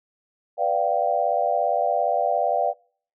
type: chord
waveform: sine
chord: G dominant seventh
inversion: first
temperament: equal with one note detuned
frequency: 493.9 / 587.3 / 698.5 / 775.9 Hz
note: B4 / D5 / F5 / G5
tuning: 0 / 0 / 0 / -18 cents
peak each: -28 / -24 / -23 / -25 dBFS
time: 0.57-2.74 s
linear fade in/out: 50 ms
effects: noise-tail reverb RT60 0.5 s tail -25 dB re dry